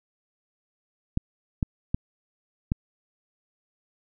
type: clicks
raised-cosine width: 5 ms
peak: -11 dBFS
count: 4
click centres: 1.174 / 1.628 / 1.945 / 2.719 s
effects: none